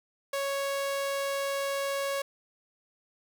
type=tone; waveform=sawtooth; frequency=554.4 Hz; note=C#5; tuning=in tune; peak=-25 dBFS; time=0.33-2.22 s; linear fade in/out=5 ms; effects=none